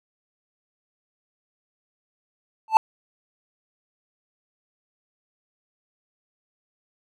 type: tone with exponential growth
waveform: triangle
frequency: 880 Hz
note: A5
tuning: in tune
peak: -4 dBFS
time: 2.68-2.77 s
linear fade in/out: 1 ms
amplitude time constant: 18 ms
effects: none